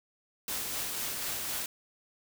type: noise with tremolo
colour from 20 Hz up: white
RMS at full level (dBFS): -34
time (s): 0.48-1.66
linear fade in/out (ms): 2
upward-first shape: sine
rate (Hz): 4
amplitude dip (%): 25
effects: none